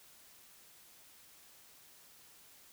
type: silence
effects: white hiss -60 dBFS RMS until 2.72 s